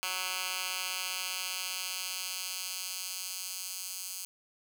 10% pulse tone with high-pass filter sweep, 185 Hz, F#3, in tune, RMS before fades -37 dBFS, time 0.03-4.25 s, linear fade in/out 0 ms, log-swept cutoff 1900 to 6400 Hz, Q 0.83, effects none

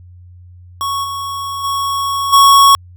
square tone with level steps, 1108.7 Hz, C#6, in tune, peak -17 / -21 / -16 / -5 dBFS, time 0.81-2.75 s, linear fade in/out 0 ms, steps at 1.03 / 1.63 / 2.32 s, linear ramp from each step 20 ms, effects added 89 Hz sine -36 dBFS peak until 2.96 s

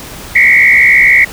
sine tone with frequency modulation, 2093 Hz, C7, in tune, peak -3 dBFS, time 0.35-1.25 s, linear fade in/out 10 ms, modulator 66.6 Hz, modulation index 2.6, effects pink hiss -28 dBFS RMS until 1.32 s

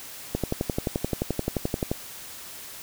click train, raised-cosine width 2 ms, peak -11 dBFS, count 19, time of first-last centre 0.35-1.915 s, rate 11.5 Hz, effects white hiss -41 dBFS RMS until 2.82 s

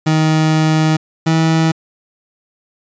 30% pulse tone pair in turn, 157 / 161.41 Hz, D#3 / E3, +16 / -36 cents, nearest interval unison, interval 48 cents, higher second, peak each -8 dBFS, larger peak neither, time 0.06-0.97 / 1.26-1.72 s, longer first, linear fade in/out 10 ms, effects resampled to 16000 Hz

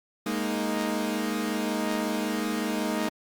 sawtooth chord, Ab suspended second, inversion none, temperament equal, 207.7 / 233.1 / 311.1 Hz, Ab3 / Bb3 / Eb4, 0 / 0 / 0 cents, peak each -27 dBFS, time 0.26-3.09 s, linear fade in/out 5 ms, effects Opus 48 kbps

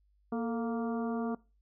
harmonic tone with a mistuned harmonic, 233.1 Hz, A#3, in tune, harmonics 1 / 2 / 3 / 4 / 5 / 6, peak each -32 / -37 / -41 / -47 / -45 / -51 dBFS, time 0.32-1.35 s, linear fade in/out 5 ms, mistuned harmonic 2, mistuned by -74 cents, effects noise-tail reverb RT60 0.3 s tail -22 dB re dry + added 50 Hz sine -66 dBFS peak until 1.61 s

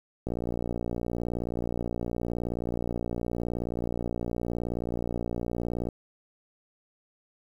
click train, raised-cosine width 2 ms, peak -18 dBFS, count 333, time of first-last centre 0.27-5.888 s, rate 59.1 Hz, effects 9-bit

